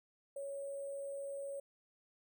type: tone with sample-and-hold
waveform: sine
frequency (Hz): 556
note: C#5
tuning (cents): +5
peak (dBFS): -40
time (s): 0.36-1.6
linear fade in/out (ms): 5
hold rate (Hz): 8820
effects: none